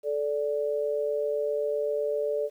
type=tone pair together; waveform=sine; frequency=436.2 / 584 Hz; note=A4 / D5; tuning=-15 / -10 cents; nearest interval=perfect fourth; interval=505 cents; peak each=-28 dBFS; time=0.03-2.5 s; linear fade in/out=50 ms; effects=10-bit